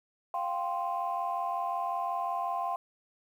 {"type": "chord", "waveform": "sine", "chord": "F suspended second", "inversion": "none", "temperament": "equal", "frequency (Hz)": [698.5, 784, 1046.5], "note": ["F5", "G5", "C6"], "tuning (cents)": [0, 0, 0], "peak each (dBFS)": [-33, -34, -33], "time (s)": [0.34, 2.76], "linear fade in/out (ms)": 2, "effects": ["tanh soft clip ceiling -22 dBFS", "10-bit"]}